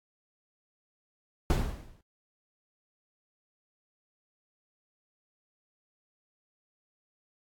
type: noise with exponential decay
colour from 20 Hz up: brown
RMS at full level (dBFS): -21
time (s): 1.5-2.01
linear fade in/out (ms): 1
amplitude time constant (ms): 110
effects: AAC 64 kbps